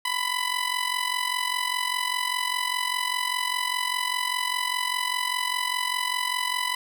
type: tone with amplitude modulation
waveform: 15% pulse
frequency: 997 Hz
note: B5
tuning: 16 cents sharp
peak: -15 dBFS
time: 0.05-6.75 s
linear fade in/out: 5 ms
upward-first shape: sine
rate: 45 Hz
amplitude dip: 75%
effects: none